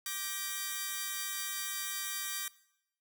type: chord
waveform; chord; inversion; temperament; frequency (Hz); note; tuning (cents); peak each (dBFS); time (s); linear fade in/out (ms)
5% pulse; G minor; second; equal with one note detuned; 1174.7 / 1568 / 1900.5; D6 / G6 / Bb6; 0 / 0 / +33; -29; 0.06-2.48; 2
effects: noise-tail reverb RT60 0.8 s tail -20 dB re dry